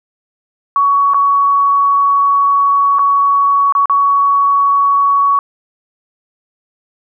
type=tone with dropouts; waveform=sine; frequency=1122 Hz; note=C#6; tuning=21 cents sharp; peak=-8 dBFS; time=0.76-5.39 s; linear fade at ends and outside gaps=1 ms; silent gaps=1.136-1.144 / 2.986-2.992 / 3.724-3.751 / 3.857-3.897 s; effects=none